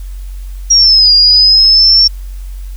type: linear two-way sweep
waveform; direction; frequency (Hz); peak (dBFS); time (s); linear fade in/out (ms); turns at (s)
sine; down then up; 5680 to 4809 to 5480; -3; 0.7-2.08; 10; 1.14
effects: added 46 Hz sine -21 dBFS peak until 2.76 s + white hiss -44 dBFS RMS until 2.76 s